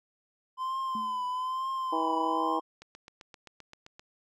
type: tone with vibrato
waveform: triangle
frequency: 1028 Hz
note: C6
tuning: 31 cents flat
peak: -28 dBFS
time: 0.57-2.61 s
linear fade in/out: 50 ms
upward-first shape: triangle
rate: 1.1 Hz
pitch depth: 61 cents each way
type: tone with exponential decay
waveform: sine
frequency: 220 Hz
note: A3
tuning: in tune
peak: -35 dBFS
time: 0.95-1.33 s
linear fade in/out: 2 ms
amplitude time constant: 82 ms
type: harmonic tone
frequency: 161.4 Hz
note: E3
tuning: 36 cents flat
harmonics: 2 / 3 / 4 / 5 / 6 / 7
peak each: -33 / -36 / -38 / -33 / -34 / -43 dBFS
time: 1.92-2.6 s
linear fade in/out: 10 ms
type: click train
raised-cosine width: 0.2 ms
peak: -30 dBFS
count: 10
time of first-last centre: 2.82-3.995 s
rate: 7.66 Hz
effects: none